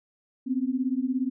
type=beating tone pair; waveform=sine; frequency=250 / 267 Hz; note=B3 / C4; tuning=+21 / +35 cents; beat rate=17 Hz; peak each=-27 dBFS; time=0.46-1.3 s; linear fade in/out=20 ms; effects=none